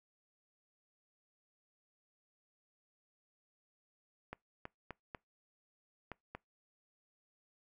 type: clicks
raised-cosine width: 0.5 ms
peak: -28 dBFS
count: 6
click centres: 4.33 / 4.654 / 4.907 / 5.148 / 6.117 / 6.35 s
effects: noise-tail reverb RT60 0.2 s tail -25 dB re dry

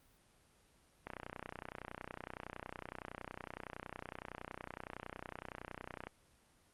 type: click train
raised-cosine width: 0.5 ms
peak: -28 dBFS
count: 155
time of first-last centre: 1.07-6.07 s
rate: 30.8 Hz
effects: pink hiss -69 dBFS RMS until 6.73 s + Opus 32 kbps

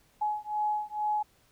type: beating tone pair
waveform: sine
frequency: 843 / 845.2 Hz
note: G#5 / G#5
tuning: +26 / +30 cents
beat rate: 2.2 Hz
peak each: -31 dBFS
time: 0.21-1.23 s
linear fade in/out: 10 ms
effects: pink hiss -65 dBFS RMS until 1.51 s

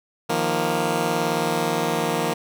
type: chord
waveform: 10% pulse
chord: Eb suspended second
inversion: none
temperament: just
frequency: 155.56 / 175.01 / 233.3 Hz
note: Eb3 / F3 / Bb3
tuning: 0 / +4 / +2 cents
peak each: -18 dBFS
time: 0.29-2.34 s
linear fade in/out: 10 ms
effects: none

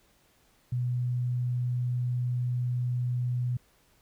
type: tone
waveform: sine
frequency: 123.47 Hz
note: B2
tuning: in tune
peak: -26 dBFS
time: 0.72-3.57 s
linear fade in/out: 5 ms
effects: pink hiss -65 dBFS RMS until 4.01 s

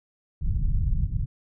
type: low-pass noise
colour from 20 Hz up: pink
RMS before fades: -24 dBFS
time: 0.41-1.26 s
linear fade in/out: 10 ms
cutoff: 130 Hz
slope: 24 dB/octave
effects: none

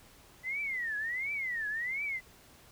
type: tone with vibrato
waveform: sine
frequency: 1975.5 Hz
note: B6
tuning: in tune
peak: -32 dBFS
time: 0.43-2.21 s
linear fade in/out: 50 ms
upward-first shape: triangle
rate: 1.4 Hz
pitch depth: 300 cents each way
effects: pink hiss -58 dBFS RMS until 2.71 s

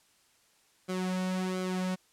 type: tone with flanger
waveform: sawtooth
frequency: 185 Hz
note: F#3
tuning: in tune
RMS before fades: -32 dBFS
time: 0.88-1.96 s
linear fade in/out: 20 ms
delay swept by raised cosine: 1.1 to 3 ms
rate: 1.4 Hz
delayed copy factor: -0.7
effects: white hiss -66 dBFS RMS until 2.12 s + low-pass 10000 Hz 12 dB/octave

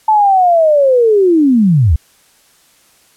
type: linear sweep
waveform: sine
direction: down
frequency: 880 to 63.6 Hz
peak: -6 dBFS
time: 0.08-1.96 s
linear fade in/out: 5 ms
effects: white hiss -50 dBFS RMS until 3.16 s + low-pass 12000 Hz 12 dB/octave

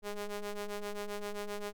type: ring-modulated tone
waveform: sawtooth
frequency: 205.2 Hz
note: G#3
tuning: 21 cents flat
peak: -30 dBFS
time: 0.02-1.73 s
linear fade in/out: 50 ms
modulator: 209 Hz
effects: none

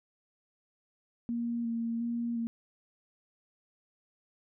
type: tone with vibrato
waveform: sine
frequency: 233.1 Hz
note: A#3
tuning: in tune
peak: -30 dBFS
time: 1.29-2.47 s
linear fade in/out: 0 ms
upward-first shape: square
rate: 1.4 Hz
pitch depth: 17 cents each way
effects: none

